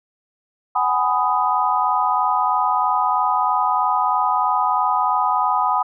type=chord; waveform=sine; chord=G# minor seventh; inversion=third; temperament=just; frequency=747.5 / 830.6 / 996.7 / 1245.9 Hz; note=F#5 / G#5 / B5 / D#6; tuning=+17 / 0 / +16 / +2 cents; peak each=-23 / -22 / -20 / -21 dBFS; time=0.75-5.83 s; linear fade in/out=10 ms; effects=none